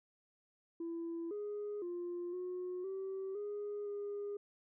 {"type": "tone with pitch steps", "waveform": "sine", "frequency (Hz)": [334.9, 414.4, 350.4, 362.7, 384.5, 412.6, 408], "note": ["E4", "G#4", "F4", "F#4", "G4", "G#4", "G#4"], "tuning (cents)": [27, -4, 6, -34, -33, -11, -31], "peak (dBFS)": -37, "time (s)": [0.8, 4.37], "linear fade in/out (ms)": 5, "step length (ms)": 510, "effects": ["tanh soft clip ceiling -36 dBFS"]}